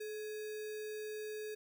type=tone with sample-and-hold; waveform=sine; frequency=428.1 Hz; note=A4; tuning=47 cents flat; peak=-40 dBFS; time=0-1.55 s; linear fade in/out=10 ms; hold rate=2100 Hz; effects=none